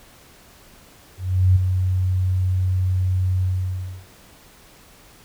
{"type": "tone with ADSR envelope", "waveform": "sine", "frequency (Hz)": 92.5, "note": "F#2", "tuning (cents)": 0, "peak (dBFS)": -10, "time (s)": [1.17, 4.06], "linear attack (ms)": 390, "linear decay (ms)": 11, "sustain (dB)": -7, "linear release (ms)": 640, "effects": ["pink hiss -49 dBFS RMS until 5.24 s"]}